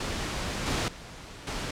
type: noise with level steps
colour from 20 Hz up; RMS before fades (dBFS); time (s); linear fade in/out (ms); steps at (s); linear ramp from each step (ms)
pink; -32 / -28 / -44 / -33; 0-1.71; 5; 0.66 / 0.88 / 1.47; 2
effects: low-pass 7000 Hz 12 dB/octave